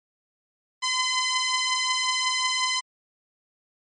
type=beating tone pair; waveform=10% pulse; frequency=1018 / 1023.5 Hz; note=C6 / C6; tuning=-48 / -38 cents; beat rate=5.5 Hz; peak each=-20 / -15 dBFS; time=0.82-2.81 s; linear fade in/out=20 ms; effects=MP3 48 kbps